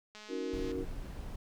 click train, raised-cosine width 0.2 ms, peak -33 dBFS, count 121, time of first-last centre 0.15-0.716 s, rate 212 Hz
sine chord, D# minor seventh, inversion third, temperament equal with one note detuned, 277.2 / 315.1 / 370 / 466.2 Hz, C#4 / D#4 / F#4 / A#4, 0 / +22 / 0 / 0 cents, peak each -40 / -42 / -39 / -39 dBFS, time 0.28-0.86 s, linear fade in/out 50 ms
brown noise, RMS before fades -41 dBFS, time 0.53-1.36 s, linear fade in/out 5 ms
effects none

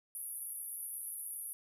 white band-pass noise, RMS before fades -43 dBFS, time 0.15-1.53 s, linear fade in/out 0 ms, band 10000 to 12000 Hz, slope 96 dB/octave, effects none

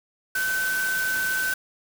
sine tone in noise, 1526 Hz, G6, 47 cents flat, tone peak -23 dBFS, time 0.35-1.54 s, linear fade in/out 5 ms, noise white, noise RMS -32 dBFS, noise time 0.35-1.54 s, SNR +6 dB, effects none

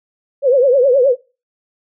sine tone with vibrato, 523.3 Hz, C5, in tune, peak -8 dBFS, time 0.42-1.16 s, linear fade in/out 50 ms, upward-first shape triangle, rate 9.6 Hz, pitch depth 180 cents each way, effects noise-tail reverb RT60 0.3 s tail -22 dB re dry

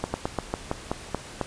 slowing click train, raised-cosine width 1 ms, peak -11 dBFS, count 9, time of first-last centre 0.04-1.413 s, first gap 100 ms, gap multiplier 1.15, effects pink hiss -42 dBFS RMS until 1.46 s + resampled to 22050 Hz

